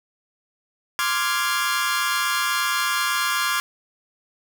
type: chord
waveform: sawtooth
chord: D half-diminished seventh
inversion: third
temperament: equal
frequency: 1046.5 / 1174.7 / 1396.9 / 1661.2 Hz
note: C6 / D6 / F6 / Ab6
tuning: 0 / 0 / 0 / 0 cents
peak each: -23 / -23 / -22 / -23 dBFS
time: 0.99-3.6 s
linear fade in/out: 0 ms
effects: 8-bit